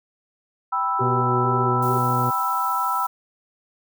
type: chord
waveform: sine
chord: E minor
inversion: first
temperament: equal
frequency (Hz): 784 / 987.8 / 1318.5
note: G5 / B5 / E6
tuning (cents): 0 / 0 / 0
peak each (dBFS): -28 / -24 / -23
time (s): 0.72-3.07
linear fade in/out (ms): 10
type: tone with vibrato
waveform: sine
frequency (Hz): 380.4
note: F#4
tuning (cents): +48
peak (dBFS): -26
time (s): 0.99-1.98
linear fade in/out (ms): 5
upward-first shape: square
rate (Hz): 2.2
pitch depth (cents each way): 29
type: harmonic tone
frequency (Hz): 123.47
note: B2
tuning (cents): 0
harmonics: 1 / 2 / 3 / 4 / 5 / 6 / 7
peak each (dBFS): -23 / -29 / -33 / -33 / -41 / -42 / -42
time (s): 1-2.31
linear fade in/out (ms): 20
type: noise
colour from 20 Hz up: violet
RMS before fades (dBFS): -37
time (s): 1.82-3.07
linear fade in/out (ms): 5
effects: none